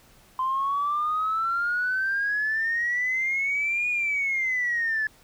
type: exponential two-way sweep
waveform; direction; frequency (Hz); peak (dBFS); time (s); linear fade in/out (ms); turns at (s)
sine; up then down; 1031 to 2463 to 1717; -22; 0.39-5.07; 2; 3.89
effects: tanh soft clip ceiling -18 dBFS + pink hiss -56 dBFS RMS until 5.23 s